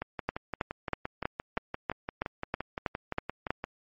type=two click trains; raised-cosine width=0.5 ms; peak=-18 / -13 dBFS; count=22 / 11; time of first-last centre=0.02-3.641 / 0.29-3.505 s; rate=5.8 / 3.11 Hz; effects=MP3 32 kbps